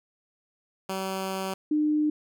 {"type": "tone pair in turn", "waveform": ["10% pulse", "sine"], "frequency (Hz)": [190.9, 302.3], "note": ["G3", "D#4"], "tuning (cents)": [-46, -50], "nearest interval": "minor sixth", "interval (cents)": 796, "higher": "second", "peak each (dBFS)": -21, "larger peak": "neither", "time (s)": [[0.89, 1.54], [1.71, 2.1]], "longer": "first", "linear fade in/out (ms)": 5, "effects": []}